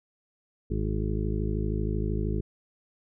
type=harmonic tone; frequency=52.9 Hz; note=G#1; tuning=33 cents sharp; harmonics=1 / 2 / 3 / 4 / 6 / 7 / 8; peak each=-29 / -32 / -34 / -35 / -37 / -37 / -38 dBFS; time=0.7-2.41 s; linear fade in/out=10 ms; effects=none